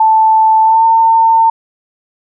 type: tone with pitch glide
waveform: sine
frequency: 880 to 903.2 Hz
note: A5 to A5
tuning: 0 to +45 cents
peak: -5 dBFS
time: 0-1.5 s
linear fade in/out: 5 ms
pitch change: +45 cents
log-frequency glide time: 0.62-0.84 s
effects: none